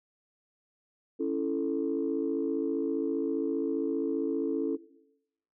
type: chord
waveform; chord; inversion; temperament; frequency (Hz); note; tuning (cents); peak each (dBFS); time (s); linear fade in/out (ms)
sine; A major; first; equal with one note detuned; 277.2 / 332.3 / 440; C#4 / E4 / A4; 0 / +14 / 0; -31; 1.19-4.77; 20
effects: noise-tail reverb RT60 0.8 s tail -17 dB re dry + tanh soft clip ceiling -19 dBFS